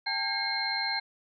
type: tone cluster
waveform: sine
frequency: 790 / 887 / 1613 / 2155 / 4161 Hz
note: G5 / A5 / G6 / C#7 / C8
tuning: +13 / +14 / +49 / -49 / -10 cents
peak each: -37 / -37 / -35 / -34 / -31 dBFS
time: 0.06-1 s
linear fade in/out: 10 ms
effects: none